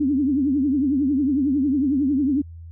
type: tone with vibrato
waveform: sine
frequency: 277.2 Hz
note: C#4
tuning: in tune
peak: -17 dBFS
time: 0-2.42 s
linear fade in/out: 10 ms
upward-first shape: triangle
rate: 11 Hz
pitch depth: 180 cents each way
effects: added 83 Hz sine -36 dBFS peak until 2.71 s